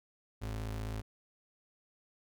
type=ring-modulated tone; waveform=square; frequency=79.5 Hz; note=D#2; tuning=38 cents sharp; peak=-34 dBFS; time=0.41-1.02 s; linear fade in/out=20 ms; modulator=27.7 Hz; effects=none